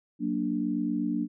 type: chord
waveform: sine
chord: Gb augmented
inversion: none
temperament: equal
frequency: 185 / 233.1 / 293.7 Hz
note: Gb3 / Bb3 / D4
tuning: 0 / 0 / 0 cents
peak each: -33 / -30 / -29 dBFS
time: 0.19-1.28 s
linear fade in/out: 50 ms
effects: none